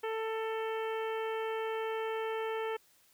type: harmonic tone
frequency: 443.9 Hz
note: A4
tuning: 15 cents sharp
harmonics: 1 / 2 / 3 / 4 / 5 / 6 / 7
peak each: -34 / -40 / -44 / -46 / -48 / -50 / -51 dBFS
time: 0.03-2.77 s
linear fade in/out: 10 ms
effects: white hiss -66 dBFS RMS until 3.13 s